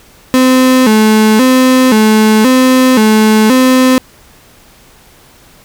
35% pulse tone with vibrato, 236.1 Hz, A#3, 22 cents sharp, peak -3 dBFS, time 0.34-3.98 s, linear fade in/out 0 ms, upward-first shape square, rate 0.95 Hz, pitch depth 150 cents each way, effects pink hiss -42 dBFS RMS until 5.64 s

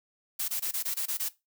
blue noise bursts, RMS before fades -31 dBFS, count 8, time 0.39-1.289 s, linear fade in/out 10 ms, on 94 ms, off 21 ms, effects noise-tail reverb RT60 0.2 s tail -17 dB re dry

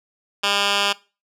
10% pulse tone with band-pass filter, 201.5 Hz, G3, 48 cents sharp, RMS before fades -20 dBFS, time 0.43-0.93 s, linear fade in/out 10 ms, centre 3100 Hz, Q 1.3, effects noise-tail reverb RT60 0.3 s tail -20 dB re dry

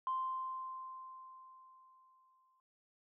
sine tone with exponential decay, 1043 Hz, C6, 6 cents flat, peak -32 dBFS, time 0.07-2.6 s, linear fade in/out 1 ms, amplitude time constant 550 ms, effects tanh soft clip ceiling -28 dBFS

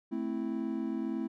triangle chord, A minor, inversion none, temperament equal, 220 / 261.6 / 329.6 Hz, A3 / C4 / E4, 0 / 0 / 0 cents, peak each -34 dBFS, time 0.11-1.28 s, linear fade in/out 20 ms, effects none

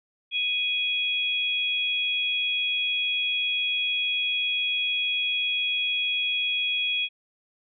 sine tone pair together, 2489 / 3322 Hz, D#7 / G#7, 0 / 0 cents, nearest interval perfect fourth, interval 500 cents, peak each -26 dBFS, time 0.31-7.09 s, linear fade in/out 50 ms, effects none

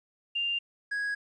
sine / triangle tone pair in turn, 2794 / 1657.8 Hz, F7 / G#6, 0 / -4 cents, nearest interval major sixth, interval 904 cents, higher first, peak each -27 dBFS, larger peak neither, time 0.35-0.59 / 0.91-1.15 s, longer neither, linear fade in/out 10 ms, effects resampled to 22050 Hz + 11-bit

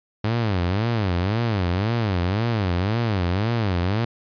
sawtooth tone with vibrato, 101.5 Hz, G#2, 39 cents flat, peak -16 dBFS, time 0.24-4.05 s, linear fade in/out 5 ms, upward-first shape sine, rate 1.9 Hz, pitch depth 270 cents each way, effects resampled to 11025 Hz

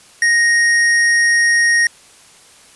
sine tone with hard clipping, 1868 Hz, A#6, 3 cents sharp, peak -12 dBFS, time 0.22-1.87 s, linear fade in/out 2 ms, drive 14 dB, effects white hiss -45 dBFS RMS until 2.75 s + resampled to 24000 Hz

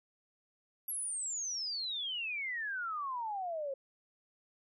sine exponential sweep, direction down, 11620 to 530 Hz, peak -35 dBFS, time 0.88-3.74 s, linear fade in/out 5 ms, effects none

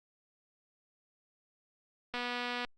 click train, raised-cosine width 0.3 ms, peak -21 dBFS, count 125, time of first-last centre 2.14-2.648 s, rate 244 Hz, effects Opus 48 kbps

